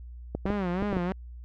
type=clicks; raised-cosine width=2 ms; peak=-16 dBFS; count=6; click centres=0.35 / 0.456 / 0.503 / 0.824 / 0.928 / 0.968 s
type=tone with vibrato; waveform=sawtooth; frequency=190 Hz; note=F#3; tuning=46 cents sharp; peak=-23 dBFS; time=0.46-1.12 s; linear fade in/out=0 ms; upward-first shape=sine; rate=3.1 Hz; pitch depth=150 cents each way
effects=added 60 Hz sine -40 dBFS peak until 1.44 s + low-pass 2000 Hz 12 dB/octave